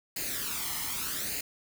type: noise with flanger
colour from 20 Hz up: white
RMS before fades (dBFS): -34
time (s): 0.16-1.41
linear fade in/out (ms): 5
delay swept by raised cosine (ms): 0.43 to 0.98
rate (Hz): 0.82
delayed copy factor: +0.65
effects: none